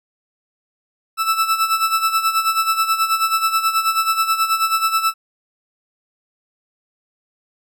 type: tone with tremolo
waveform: 40% pulse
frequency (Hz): 1318.5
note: E6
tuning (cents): 0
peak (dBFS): -12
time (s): 1.17-5.14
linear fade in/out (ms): 50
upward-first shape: sine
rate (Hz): 9.3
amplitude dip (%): 70
effects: none